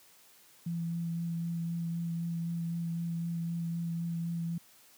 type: tone with vibrato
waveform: sine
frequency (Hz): 168.3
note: E3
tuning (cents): +36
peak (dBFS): -31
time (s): 0.66-4.58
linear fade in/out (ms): 5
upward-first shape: sine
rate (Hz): 3.9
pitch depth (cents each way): 13
effects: white hiss -60 dBFS RMS until 4.97 s + high-pass 100 Hz 12 dB/octave